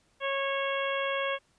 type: harmonic tone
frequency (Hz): 549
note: C#5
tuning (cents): -17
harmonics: 1 / 2 / 3 / 4 / 5 / 6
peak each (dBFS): -31 / -34 / -36 / -37 / -38 / -39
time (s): 0.2-1.39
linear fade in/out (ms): 50
effects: pink hiss -68 dBFS RMS until 1.58 s + resampled to 22050 Hz